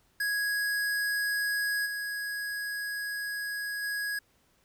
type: tone with level steps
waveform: square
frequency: 1661.2 Hz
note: G#6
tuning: in tune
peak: -28 / -33 / -31 dBFS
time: 0.2-4.19 s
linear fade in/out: 5 ms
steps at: 1.85 / 3.82 s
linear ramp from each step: 20 ms
effects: pink hiss -68 dBFS RMS until 4.64 s